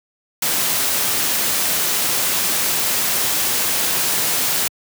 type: noise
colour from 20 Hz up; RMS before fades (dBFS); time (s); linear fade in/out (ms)
white; -19; 0.42-4.68; 5
effects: high-pass 100 Hz 12 dB/octave